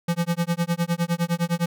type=tone with tremolo; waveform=square; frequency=170.9 Hz; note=F3; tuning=37 cents flat; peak=-19 dBFS; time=0.08-1.66 s; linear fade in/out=5 ms; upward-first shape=sine; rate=9.8 Hz; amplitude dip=100%; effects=none